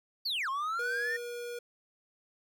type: linear two-way sweep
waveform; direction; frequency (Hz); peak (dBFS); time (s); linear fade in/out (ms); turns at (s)
triangle; down then up; 4680 to 1046.5 to 1845; -29; 0.25-1.17; 10; 0.49
type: tone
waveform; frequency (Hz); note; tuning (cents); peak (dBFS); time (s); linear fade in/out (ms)
square; 479.7; A#4; +50; -38; 0.79-1.59; 5
effects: none